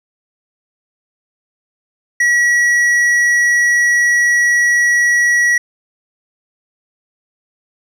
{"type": "tone with tanh clipping", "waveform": "triangle", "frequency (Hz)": 1926, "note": "B6", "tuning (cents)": -44, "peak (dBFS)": -11, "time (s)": [2.2, 5.58], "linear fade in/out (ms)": 5, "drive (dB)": 12, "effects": []}